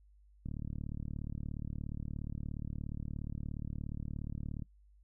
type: click train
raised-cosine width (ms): 5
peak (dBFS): -28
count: 155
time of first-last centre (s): 0.46-4.622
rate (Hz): 37
effects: noise-tail reverb RT60 0.1 s tail -21 dB re dry + added 50 Hz sine -60 dBFS peak until 5.03 s